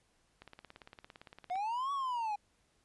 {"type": "click train", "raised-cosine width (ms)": 0.3, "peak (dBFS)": -34, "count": 21, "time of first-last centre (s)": [0.42, 1.556], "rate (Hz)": 17.6}
{"type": "linear two-way sweep", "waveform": "triangle", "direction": "up then down", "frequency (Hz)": [701, 1138, 811], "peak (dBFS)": -31, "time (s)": [1.5, 2.36], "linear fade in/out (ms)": 10, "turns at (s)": 1.92}
{"effects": ["pink hiss -73 dBFS RMS until 2.84 s", "resampled to 24000 Hz"]}